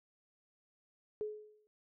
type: tone with exponential decay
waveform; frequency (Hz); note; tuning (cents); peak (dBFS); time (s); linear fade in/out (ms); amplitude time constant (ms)
sine; 424.9; G#4; +40; -33; 1.21-1.67; 0; 100
effects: none